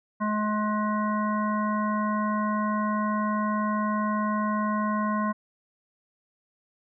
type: harmonic tone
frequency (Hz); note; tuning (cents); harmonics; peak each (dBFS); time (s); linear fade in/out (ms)
211.9; G#3; +35; 1 / 3 / 5 / 7 / 9; -26 / -34 / -28 / -37 / -41; 0.2-5.33; 20
effects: none